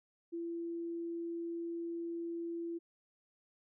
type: tone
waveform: sine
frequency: 337.6 Hz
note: E4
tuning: 41 cents sharp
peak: -37 dBFS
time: 0.32-2.79 s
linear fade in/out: 20 ms
effects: none